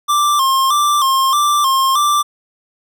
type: tone with vibrato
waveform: square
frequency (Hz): 1120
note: C#6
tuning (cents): +18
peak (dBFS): -12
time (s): 0.08-2.23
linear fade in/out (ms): 20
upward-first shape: square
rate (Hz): 1.6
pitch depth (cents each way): 85
effects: none